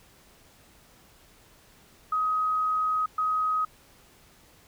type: tone bursts at uneven times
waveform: sine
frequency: 1261 Hz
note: D#6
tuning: 23 cents sharp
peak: -23 dBFS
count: 2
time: 2.12-3.06 / 3.18-3.65 s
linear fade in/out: 5 ms
effects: pink hiss -57 dBFS RMS until 4.67 s